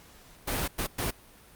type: noise bursts at uneven times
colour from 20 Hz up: pink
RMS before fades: -30 dBFS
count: 3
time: 0.47-0.68 / 0.78-0.87 / 0.98-1.11 s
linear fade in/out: 10 ms
effects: pink hiss -54 dBFS RMS until 1.55 s + Opus 48 kbps